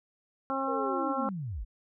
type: harmonic tone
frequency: 269.2 Hz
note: C4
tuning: 49 cents sharp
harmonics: 1 / 2 / 3 / 4 / 5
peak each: -35 / -35 / -35 / -35 / -35 dBFS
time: 0.5-1.29 s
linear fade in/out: 0 ms
type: linear sweep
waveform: sine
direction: down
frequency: 494.5 to 36.13 Hz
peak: -33 dBFS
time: 0.67-1.65 s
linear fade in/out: 20 ms
effects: none